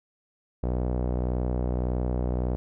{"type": "tone with low-pass filter", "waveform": "sawtooth", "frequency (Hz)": 61.74, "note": "B1", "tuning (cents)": 0, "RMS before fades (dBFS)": -27, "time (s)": [0.63, 2.56], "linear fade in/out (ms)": 0, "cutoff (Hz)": 610, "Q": 1.4, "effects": []}